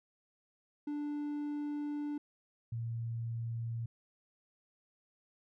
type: tone pair in turn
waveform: triangle / sine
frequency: 293.7 / 115.62 Hz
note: D4 / A#2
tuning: 0 / -14 cents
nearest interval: octave + major third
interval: 1614 cents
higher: first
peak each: -33 / -35 dBFS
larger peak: first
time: 0.87-2.18 / 2.72-3.86 s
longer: first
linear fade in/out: 5 ms
effects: none